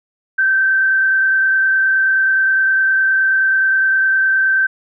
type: tone with frequency modulation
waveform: sine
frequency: 1554 Hz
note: G6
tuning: 16 cents flat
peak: -11 dBFS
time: 0.38-4.67 s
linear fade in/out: 10 ms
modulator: 29.6 Hz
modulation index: 0.66
effects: none

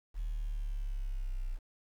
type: linear sweep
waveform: sine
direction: down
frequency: 38.89 to 30.63 Hz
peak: -31 dBFS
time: 0.14-1.59 s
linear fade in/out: 50 ms
effects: tanh soft clip ceiling -31 dBFS + 10-bit

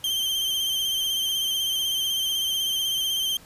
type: tone with vibrato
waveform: 40% pulse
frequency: 3136 Hz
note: G7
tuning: in tune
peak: -22 dBFS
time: 0.04-3.37 s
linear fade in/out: 2 ms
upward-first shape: sine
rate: 16 Hz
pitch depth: 38 cents each way
effects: pink hiss -50 dBFS RMS until 3.45 s + resampled to 32000 Hz

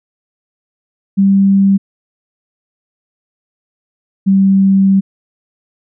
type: tone pair in turn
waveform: sine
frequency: 196 / 193.97 Hz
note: G3 / G3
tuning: 0 / -18 cents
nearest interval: unison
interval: 18 cents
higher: first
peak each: -6 dBFS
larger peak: neither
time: 1.17-1.78 / 4.26-5.01 s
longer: second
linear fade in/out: 20 ms
effects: none

